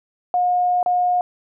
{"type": "tone with dropouts", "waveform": "sine", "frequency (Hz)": 718, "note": "F5", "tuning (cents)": 48, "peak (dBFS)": -15, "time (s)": [0.34, 1.21], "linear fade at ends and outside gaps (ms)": 1, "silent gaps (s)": [0.829, 0.861], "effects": []}